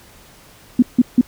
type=tone bursts; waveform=sine; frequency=246.9 Hz; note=B3; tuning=in tune; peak=-6 dBFS; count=3; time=0.79-1.212 s; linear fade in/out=5 ms; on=34 ms; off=160 ms; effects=pink hiss -46 dBFS RMS until 1.27 s